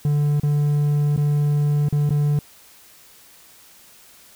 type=tone with dropouts; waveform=triangle; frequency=146.6 Hz; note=D3; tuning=3 cents flat; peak=-14 dBFS; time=0.05-2.39 s; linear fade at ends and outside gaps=2 ms; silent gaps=0.399-0.433 / 1.164-1.176 / 1.887-1.925 / 2.093-2.105 s; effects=white hiss -49 dBFS RMS until 4.35 s